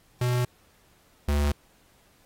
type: tone pair in turn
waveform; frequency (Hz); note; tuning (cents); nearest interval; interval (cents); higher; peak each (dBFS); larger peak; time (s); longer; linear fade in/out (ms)
square; 123.47 / 72.49; B2 / D2; 0 / -22; major sixth; 922; first; -23 / -22; second; 0.21-0.45 / 1.28-1.52; neither; 5
effects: pink hiss -62 dBFS RMS until 2.25 s + AAC 48 kbps